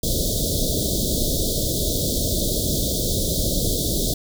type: band-stop noise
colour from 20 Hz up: pink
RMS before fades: -22 dBFS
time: 0.03-4.14 s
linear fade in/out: 5 ms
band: 650 to 3400 Hz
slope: 96 dB/octave
effects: none